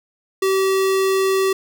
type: tone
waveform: square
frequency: 384.1 Hz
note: G4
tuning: 35 cents flat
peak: -16 dBFS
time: 0.42-1.53 s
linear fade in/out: 5 ms
effects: none